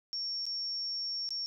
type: tone with dropouts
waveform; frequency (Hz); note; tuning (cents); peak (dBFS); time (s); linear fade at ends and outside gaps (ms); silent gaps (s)
sine; 5490; F8; -31; -33; 0.13-1.46; 0; 0.455-0.465 / 1.29-1.306
effects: none